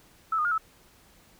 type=tone with pitch steps; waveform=sine; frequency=1311 / 1226 / 1420 / 1306 Hz; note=E6 / D#6 / F6 / E6; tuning=-10 / -26 / +28 / -17 cents; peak=-23 dBFS; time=0.32-0.58 s; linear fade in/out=5 ms; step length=65 ms; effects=pink hiss -58 dBFS RMS until 1.39 s